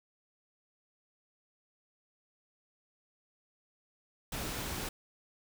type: noise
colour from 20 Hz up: pink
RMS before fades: -38 dBFS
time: 4.32-4.89 s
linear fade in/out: 5 ms
effects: none